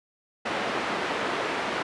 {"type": "band-pass noise", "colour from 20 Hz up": "pink", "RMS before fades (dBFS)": -29, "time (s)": [0.45, 1.83], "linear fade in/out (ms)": 10, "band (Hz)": [340, 2500], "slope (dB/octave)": 12, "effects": ["resampled to 24000 Hz"]}